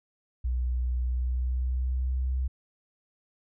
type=tone with pitch glide; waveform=sine; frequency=61.74 to 64.4 Hz; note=B1 to C2; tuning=0 to -27 cents; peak=-25 dBFS; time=0.44-2.48 s; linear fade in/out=10 ms; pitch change=+73 cents; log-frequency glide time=1.03-2.29 s; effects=none